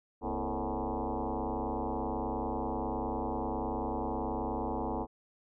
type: tone with frequency modulation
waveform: sine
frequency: 261.6 Hz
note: C4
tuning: in tune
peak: -31 dBFS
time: 0.21-5.07 s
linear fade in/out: 50 ms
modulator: 98.6 Hz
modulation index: 7.1
effects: none

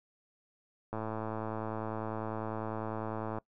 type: click train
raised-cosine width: 1 ms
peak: -23 dBFS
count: 271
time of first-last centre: 0.93-3.385 s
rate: 110 Hz
effects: noise-tail reverb RT60 0.1 s tail -22 dB re dry

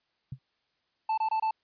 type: tone with exponential decay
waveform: sine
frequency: 130.81 Hz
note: C3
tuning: in tune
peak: -30 dBFS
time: 0.32-0.39 s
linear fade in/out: 5 ms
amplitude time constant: 15 ms
type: tone bursts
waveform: triangle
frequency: 880 Hz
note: A5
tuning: in tune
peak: -23 dBFS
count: 4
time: 1.09-1.51 s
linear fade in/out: 5 ms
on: 87 ms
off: 24 ms
effects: white hiss -75 dBFS RMS until 1.63 s + resampled to 11025 Hz

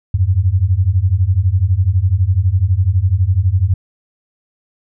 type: beating tone pair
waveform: sine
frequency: 86.8 / 98.8 Hz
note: F2 / G2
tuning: -10 / +14 cents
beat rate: 12 Hz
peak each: -14 / -13 dBFS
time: 0.14-3.74 s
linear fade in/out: 5 ms
effects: none

